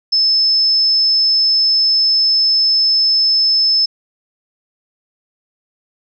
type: tone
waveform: sine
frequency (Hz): 5240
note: E8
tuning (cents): -11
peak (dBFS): -10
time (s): 0.12-3.86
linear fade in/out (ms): 10
effects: none